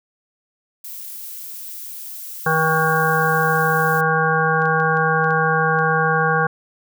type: noise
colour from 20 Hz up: violet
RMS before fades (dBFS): -33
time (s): 0.84-4.01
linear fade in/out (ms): 5
type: harmonic tone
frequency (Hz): 159.6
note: D#3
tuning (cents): +44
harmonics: 1 / 3 / 5 / 7 / 9 / 10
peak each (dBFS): -22 / -22 / -22 / -22 / -22 / -22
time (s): 2.46-6.47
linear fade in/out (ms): 5
type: clicks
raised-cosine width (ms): 0.2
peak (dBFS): -26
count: 7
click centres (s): 4.62 / 4.656 / 4.801 / 4.971 / 5.243 / 5.307 / 5.789
effects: none